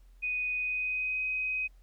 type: tone with pitch glide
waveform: sine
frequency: 2489 to 2518 Hz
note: D#7 to D#7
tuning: 0 to +20 cents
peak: -29 dBFS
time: 0.22-1.68 s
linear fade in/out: 20 ms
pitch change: +20 cents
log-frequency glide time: 0.55-1.23 s
effects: added 43 Hz sine -53 dBFS peak until 1.82 s + pink hiss -72 dBFS RMS until 1.82 s